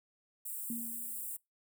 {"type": "high-pass noise", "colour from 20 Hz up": "white", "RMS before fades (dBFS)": -41, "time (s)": [0.45, 1.37], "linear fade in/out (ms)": 10, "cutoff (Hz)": 7700, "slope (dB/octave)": 96}
{"type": "tone with exponential decay", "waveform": "sine", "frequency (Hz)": 233.1, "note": "A#3", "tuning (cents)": 0, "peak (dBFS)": -35, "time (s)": [0.7, 1.3], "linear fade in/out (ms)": 2, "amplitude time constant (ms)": 130}
{"effects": ["noise-tail reverb RT60 0.2 s tail -24 dB re dry"]}